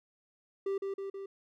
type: tone with echo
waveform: triangle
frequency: 392 Hz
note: G4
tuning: in tune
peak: -28 dBFS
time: 0.66-0.78 s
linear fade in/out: 5 ms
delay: 160 ms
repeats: 3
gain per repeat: -3 dB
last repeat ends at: 1.26 s
effects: none